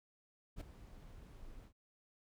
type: noise with ADSR envelope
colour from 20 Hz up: brown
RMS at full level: -40 dBFS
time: 0.56-1.73 s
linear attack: 49 ms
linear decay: 7 ms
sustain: -14 dB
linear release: 85 ms
effects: none